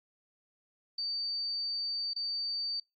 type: tone with dropouts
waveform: sine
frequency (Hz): 4604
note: D8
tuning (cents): -35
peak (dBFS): -32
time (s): 0.98-2.8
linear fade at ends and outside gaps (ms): 5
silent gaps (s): 2.135-2.161
effects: noise-tail reverb RT60 0.2 s tail -24 dB re dry + AAC 48 kbps